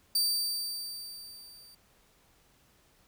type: tone with level ramp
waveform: sawtooth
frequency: 4645 Hz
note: D8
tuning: 20 cents flat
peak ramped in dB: -21 to -50 dBFS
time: 0.15-1.75 s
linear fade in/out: 5 ms
effects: pink hiss -65 dBFS RMS until 3.07 s